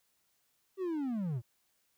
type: linear sweep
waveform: triangle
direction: down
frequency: 392 to 106.2 Hz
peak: -30 dBFS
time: 0.77-1.42 s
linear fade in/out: 50 ms
effects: white hiss -75 dBFS RMS until 1.97 s